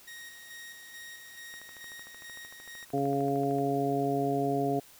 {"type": "tone with tremolo", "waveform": "sawtooth", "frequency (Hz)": 1873, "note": "A#6", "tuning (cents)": 8, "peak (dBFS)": -40, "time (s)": [0.07, 2.85], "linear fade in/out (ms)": 10, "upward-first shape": "square", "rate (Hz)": 2.3, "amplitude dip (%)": 40}
{"type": "click train", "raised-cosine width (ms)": 0.5, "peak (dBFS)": -36, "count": 28, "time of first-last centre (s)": [1.54, 3.585], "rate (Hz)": 13.2}
{"type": "harmonic tone", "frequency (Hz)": 139.3, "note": "C#3", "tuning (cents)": 9, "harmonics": [1, 2, 3, 4, 5], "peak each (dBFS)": [-35, -31, -31, -40, -31], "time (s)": [2.93, 4.8], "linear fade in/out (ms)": 10}
{"effects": ["white hiss -55 dBFS RMS until 4.99 s"]}